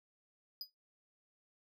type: tone with exponential decay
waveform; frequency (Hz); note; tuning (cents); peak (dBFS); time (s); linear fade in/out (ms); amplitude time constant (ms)
square; 4948; D#8; -10; -37; 0.61-0.7; 1; 18
effects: noise-tail reverb RT60 0.2 s tail -22 dB re dry

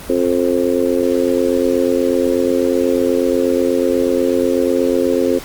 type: harmonic tone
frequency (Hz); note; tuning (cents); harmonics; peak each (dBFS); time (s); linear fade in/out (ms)
88.2; F2; +18; 3 / 4 / 5 / 6; -18 / -18 / -18 / -18; 0.09-5.39; 10
effects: pink hiss -33 dBFS RMS until 5.44 s + Opus 24 kbps

